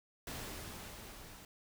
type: noise with level ramp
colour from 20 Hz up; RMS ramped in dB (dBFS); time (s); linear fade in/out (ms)
pink; -43 to -54; 0.27-1.45; 2
effects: none